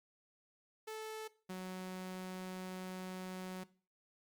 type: tone pair in turn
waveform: sawtooth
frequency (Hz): 436.8 / 185.25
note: A4 / F#3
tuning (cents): -13 / +2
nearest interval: octave + minor third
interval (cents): 1485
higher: first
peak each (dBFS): -39 / -38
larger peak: second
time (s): 0.87-1.28 / 1.49-3.64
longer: second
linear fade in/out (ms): 10
effects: noise-tail reverb RT60 0.4 s tail -19 dB re dry + Opus 48 kbps